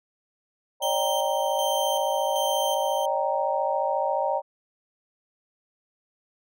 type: chord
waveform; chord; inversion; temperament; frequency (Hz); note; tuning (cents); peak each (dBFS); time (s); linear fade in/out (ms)
sine; Eb dominant seventh; third; equal with one note detuned; 554.4 / 608.7 / 784 / 932.3; Db5 / Eb5 / G5 / Bb5; 0 / -38 / 0 / 0; -28; 0.8-4.42; 50
type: tone with tremolo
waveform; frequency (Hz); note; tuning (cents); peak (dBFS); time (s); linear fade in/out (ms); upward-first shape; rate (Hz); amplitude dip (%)
sawtooth; 3136; G7; 0; -26; 0.82-3.06; 5; square; 1.3; 50
effects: none